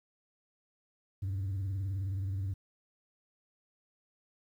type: tone with vibrato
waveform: sine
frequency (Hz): 96.6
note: G2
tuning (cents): -25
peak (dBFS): -29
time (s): 1.22-2.54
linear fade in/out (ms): 10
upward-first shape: sine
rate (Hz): 19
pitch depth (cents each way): 90
effects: tanh soft clip ceiling -31 dBFS + 11-bit